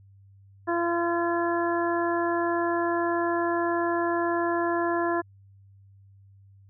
harmonic tone, 341.7 Hz, F4, 38 cents flat, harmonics 1 / 2 / 3 / 4 / 5, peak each -26 / -29 / -30 / -36 / -33 dBFS, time 0.67-5.22 s, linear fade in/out 20 ms, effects added 98 Hz sine -51 dBFS peak until 6.69 s

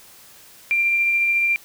sine tone with tremolo, 2374 Hz, D7, 18 cents sharp, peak -15 dBFS, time 0.71-1.56 s, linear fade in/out 0 ms, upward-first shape triangle, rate 14 Hz, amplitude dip 25%, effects white hiss -47 dBFS RMS until 1.64 s

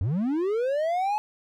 triangle linear sweep, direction up, 81.2 to 861 Hz, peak -21 dBFS, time 0.01-1.18 s, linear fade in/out 0 ms, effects none

